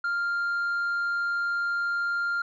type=tone; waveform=sine; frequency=1396.9 Hz; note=F6; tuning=in tune; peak=-22 dBFS; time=0.04-2.42 s; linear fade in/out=5 ms; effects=tanh soft clip ceiling -24 dBFS